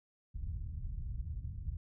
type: low-pass noise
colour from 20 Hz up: white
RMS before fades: -40 dBFS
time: 0.34-1.77 s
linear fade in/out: 5 ms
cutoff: 100 Hz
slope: 24 dB/octave
effects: none